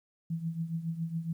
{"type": "tone with tremolo", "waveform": "sine", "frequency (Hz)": 164.81, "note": "E3", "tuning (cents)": 0, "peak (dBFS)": -28, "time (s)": [0.3, 1.33], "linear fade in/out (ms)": 5, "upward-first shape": "triangle", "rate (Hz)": 7.2, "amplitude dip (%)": 80, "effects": ["11-bit"]}